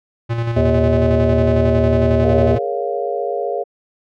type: tone with tremolo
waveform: square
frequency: 116.54 Hz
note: A#2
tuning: in tune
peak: -17 dBFS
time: 0.29-2.59 s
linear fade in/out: 20 ms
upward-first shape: square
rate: 11 Hz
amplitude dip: 40%
type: harmonic tone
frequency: 79.6 Hz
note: D#2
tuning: 40 cents sharp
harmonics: 1 / 3 / 5 / 7 / 8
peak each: -18 / -19 / -20 / -21 / -19 dBFS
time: 0.56-2.56 s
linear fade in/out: 10 ms
type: chord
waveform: sine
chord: Bb minor seventh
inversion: third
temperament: equal with one note detuned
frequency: 410.5 / 466.2 / 554.4 / 698.5 Hz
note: Ab4 / Bb4 / Db5 / F5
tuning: -20 / 0 / 0 / 0 cents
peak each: -24 dBFS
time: 2.23-3.64 s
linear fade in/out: 20 ms
effects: low-pass 3000 Hz 12 dB/octave